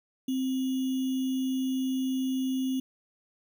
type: tone with sample-and-hold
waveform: sine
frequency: 261.6 Hz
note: C4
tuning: in tune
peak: -26 dBFS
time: 0.28-2.8 s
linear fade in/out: 5 ms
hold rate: 3150 Hz
effects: none